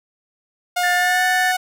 sawtooth tone with pitch glide, 715 to 738.1 Hz, F5 to F#5, +41 to -4 cents, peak -14 dBFS, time 0.76-1.57 s, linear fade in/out 10 ms, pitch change +55 cents, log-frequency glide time 0.94-1.24 s
sine tone, 1771 Hz, A6, 11 cents sharp, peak -18 dBFS, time 0.83-1.52 s, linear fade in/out 10 ms
effects none

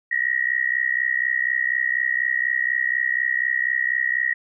sine tone with amplitude modulation, 1896 Hz, A#6, 29 cents sharp, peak -15 dBFS, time 0.11-4.34 s, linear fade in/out 10 ms, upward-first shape sine, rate 64.1 Hz, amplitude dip 95%, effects none

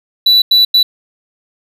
triangle tone bursts at uneven times, 3957 Hz, B7, 3 cents sharp, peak -4 dBFS, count 3, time 0.26-0.42 / 0.51-0.65 / 0.74-0.83 s, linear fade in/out 5 ms, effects none

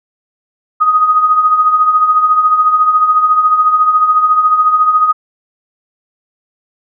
sine tone with tremolo, 1249 Hz, D#6, 6 cents sharp, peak -4 dBFS, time 0.8-5.13 s, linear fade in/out 20 ms, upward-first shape triangle, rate 14 Hz, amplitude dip 65%, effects none

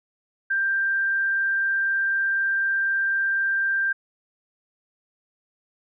sine tone, 1581 Hz, G6, 14 cents sharp, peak -20 dBFS, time 0.5-3.93 s, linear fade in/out 10 ms, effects none

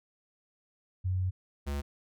sine / square tone pair in turn, 92.5 / 71.05 Hz, F#2 / C#2, 0 / +43 cents, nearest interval perfect fourth, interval 457 cents, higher first, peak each -27 / -32 dBFS, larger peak first, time 1.04-1.31 / 1.66-1.82 s, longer first, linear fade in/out 20 ms, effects none

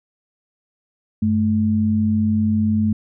sine tone pair together, 96.36 / 216.2 Hz, G2 / A3, -29 / -30 cents, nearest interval octave + major second, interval 1399 cents, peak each -21 / -16 dBFS, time 1.22-2.93 s, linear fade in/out 5 ms, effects none

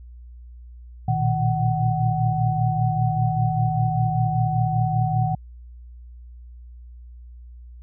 sine tone cluster, 115.9 / 121 / 155.5 / 749 Hz, A#2 / B2 / D#3 / F#5, -10 / -35 / -1 / +21 cents, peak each -24 dBFS, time 1.08-5.35 s, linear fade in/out 5 ms, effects added 60 Hz sine -39 dBFS peak until 7.82 s

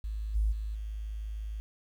sine tone with level steps, 53.1 Hz, G#1, 39 cents sharp, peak -32 / -24 / -32 / -34 dBFS, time 0.04-1.6 s, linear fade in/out 0 ms, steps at 0.34 / 0.51 / 0.74 s, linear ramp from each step 20 ms, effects 10-bit

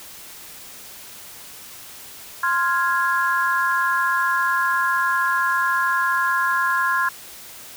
sine chord, F minor, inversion second, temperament equal, 1046.5 / 1396.9 / 1661.2 Hz, C6 / F6 / Ab6, 0 / 0 / 0 cents, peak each -21 / -23 / -22 dBFS, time 2.43-7.09 s, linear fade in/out 5 ms, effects white hiss -40 dBFS RMS until 7.76 s

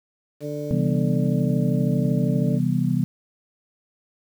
harmonic tone, 147.3 Hz, D3, 6 cents sharp, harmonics 1 / 2 / 3 / 4, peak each -32 / -32 / -32 / -32 dBFS, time 0.4-2.6 s, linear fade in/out 50 ms
sine chord, C major seventh, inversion none, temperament just, 130.81 / 163.52 / 196.22 / 245.3 Hz, C3 / E3 / G3 / B3, 0 / -14 / +2 / -12 cents, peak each -24 / -23 / -26 / -25 dBFS, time 0.71-3.04 s, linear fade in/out 0 ms
effects 8-bit

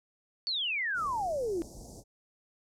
sine exponential sweep, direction down, 4559 to 319.5 Hz, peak -29 dBFS, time 0.47-1.62 s, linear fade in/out 0 ms
pink band-stop noise, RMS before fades -47 dBFS, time 0.94-2.04 s, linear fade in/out 50 ms, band 790 to 5100 Hz, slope 48 dB/octave
effects low-pass 9000 Hz 12 dB/octave

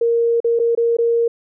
sine tone with dropouts, 466.2 Hz, A#4, in tune, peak -13 dBFS, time 0.01-1.28 s, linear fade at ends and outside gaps 5 ms, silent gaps 0.403-0.444 / 0.591-0.597 / 0.751-0.774 / 0.969-0.985 s, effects none

